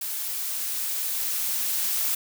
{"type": "noise with level ramp", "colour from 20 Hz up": "blue", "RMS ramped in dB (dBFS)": [-31, -25], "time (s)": [0.01, 2.15], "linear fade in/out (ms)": 5, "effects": []}